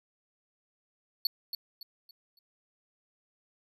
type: tone with echo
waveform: square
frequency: 4435 Hz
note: C#8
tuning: in tune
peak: -25 dBFS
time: 1.25-1.27 s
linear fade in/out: 2 ms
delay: 280 ms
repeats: 4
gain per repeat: -9 dB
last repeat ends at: 2.39 s
effects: none